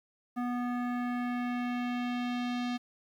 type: tone with low-pass filter sweep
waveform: square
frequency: 244.7 Hz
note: B3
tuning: 16 cents flat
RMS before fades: -33 dBFS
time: 0.36-2.78 s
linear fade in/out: 20 ms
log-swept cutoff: 1300 to 4100 Hz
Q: 1.5
effects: 10-bit